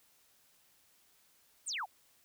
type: exponential sweep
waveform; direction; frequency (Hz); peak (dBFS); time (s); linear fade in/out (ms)
sine; down; 10010 to 659.3; -35; 1.66-1.86; 20
effects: white hiss -68 dBFS RMS until 2.24 s